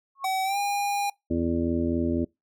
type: tone with exponential growth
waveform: sine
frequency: 1096 Hz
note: C#6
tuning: 20 cents flat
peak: -28 dBFS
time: 0.15-0.25 s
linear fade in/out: 5 ms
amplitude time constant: 21 ms
type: tone with pitch glide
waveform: square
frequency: 760 to 809.9 Hz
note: F#5 to G#5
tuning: +46 to -44 cents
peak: -25 dBFS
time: 0.24-1.1 s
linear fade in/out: 5 ms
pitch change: +110 cents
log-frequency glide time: 0.44-0.58 s
type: harmonic tone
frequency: 83.9 Hz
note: E2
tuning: 31 cents sharp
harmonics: 1 / 2 / 3 / 4 / 5 / 7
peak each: -31 / -36 / -26 / -28 / -35 / -35 dBFS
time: 1.3-2.25 s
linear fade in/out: 10 ms
effects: noise-tail reverb RT60 0.2 s tail -25 dB re dry